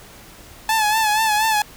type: tone with vibrato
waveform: sawtooth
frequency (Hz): 864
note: A5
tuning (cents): -32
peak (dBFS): -12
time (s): 0.69-1.62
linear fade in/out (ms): 2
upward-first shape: sine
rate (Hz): 4.2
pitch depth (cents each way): 58
effects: pink hiss -43 dBFS RMS until 1.76 s

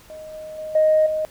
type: tone with level steps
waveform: sine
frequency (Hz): 622.3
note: D#5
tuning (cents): 0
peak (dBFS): -34 / -32 / -28 / -12 / -20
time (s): 0.1-1.25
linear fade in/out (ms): 0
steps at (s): 0.33 / 0.58 / 0.75 / 1.06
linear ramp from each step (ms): 5
effects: tanh soft clip ceiling -8 dBFS + pink hiss -49 dBFS RMS until 1.3 s

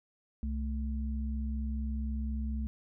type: tone pair together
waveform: sine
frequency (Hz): 65.29 / 220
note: C2 / A3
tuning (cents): -3 / 0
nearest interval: octave + major sixth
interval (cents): 2103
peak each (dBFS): -32 / -38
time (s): 0.43-2.67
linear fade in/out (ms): 0
effects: none

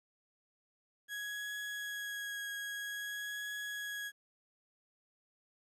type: tone with vibrato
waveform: 35% pulse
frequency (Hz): 1661.2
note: G#6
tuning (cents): 0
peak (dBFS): -37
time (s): 1.08-4.12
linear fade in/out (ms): 50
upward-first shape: triangle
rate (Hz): 0.51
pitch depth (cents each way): 15
effects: resampled to 32000 Hz + 12-bit

